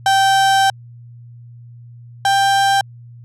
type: tone pair in turn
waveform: 35% pulse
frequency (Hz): 779 / 788.5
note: G5 / G5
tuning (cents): -11 / +10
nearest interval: unison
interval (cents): 21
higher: second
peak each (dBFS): -9 / -10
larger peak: first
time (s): 0.06-0.7 / 2.25-2.81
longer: first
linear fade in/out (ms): 2
effects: added 119 Hz sine -36 dBFS peak until 3.24 s + low-pass 9000 Hz 12 dB/octave